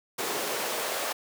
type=noise with high-pass filter sweep; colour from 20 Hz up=pink; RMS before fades=-31 dBFS; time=0.18-1.13 s; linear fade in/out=10 ms; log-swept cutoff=360 to 610 Hz; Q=1.4; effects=none